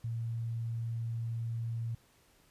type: tone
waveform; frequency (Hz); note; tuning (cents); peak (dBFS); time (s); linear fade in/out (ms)
sine; 115.3; A#2; -19; -33; 0.04-1.95; 5
effects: pink hiss -66 dBFS RMS until 2.5 s + resampled to 32000 Hz